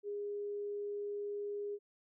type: tone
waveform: sine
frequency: 409.7 Hz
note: G#4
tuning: 24 cents flat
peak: -37 dBFS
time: 0.03-1.79 s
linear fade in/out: 50 ms
effects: none